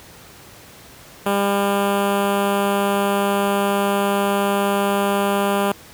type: tone with notch filter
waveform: 10% pulse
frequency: 200 Hz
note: G3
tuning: 35 cents sharp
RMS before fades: -19 dBFS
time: 1.26-5.72 s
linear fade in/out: 2 ms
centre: 5300 Hz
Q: 0.82
effects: pink hiss -43 dBFS RMS until 5.93 s + high-pass 60 Hz 12 dB/octave